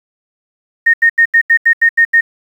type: tone bursts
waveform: sine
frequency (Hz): 1845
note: A#6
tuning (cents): -18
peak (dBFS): -5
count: 9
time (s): 0.86-2.21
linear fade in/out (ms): 10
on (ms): 78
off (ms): 81
effects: 7-bit